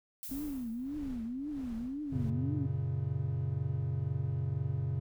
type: noise with exponential decay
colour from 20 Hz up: violet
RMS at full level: -41 dBFS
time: 0.23-1.11 s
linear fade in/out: 0 ms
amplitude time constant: 190 ms
type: noise with tremolo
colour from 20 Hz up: brown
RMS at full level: -46 dBFS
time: 0.29-2.3 s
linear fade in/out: 2 ms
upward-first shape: sine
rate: 1.6 Hz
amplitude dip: 80%
type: tone with vibrato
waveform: sine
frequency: 260 Hz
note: C4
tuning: 11 cents flat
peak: -35 dBFS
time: 0.31-2.66 s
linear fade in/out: 5 ms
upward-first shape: triangle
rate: 1.9 Hz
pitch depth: 280 cents each way
type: chord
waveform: triangle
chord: F# major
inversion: none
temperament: equal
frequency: 92.5 / 116.54 / 138.59 Hz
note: F#2 / A#2 / C#3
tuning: 0 / 0 / 0 cents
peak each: -35 / -34 / -32 dBFS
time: 2.12-5 s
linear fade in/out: 10 ms
effects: none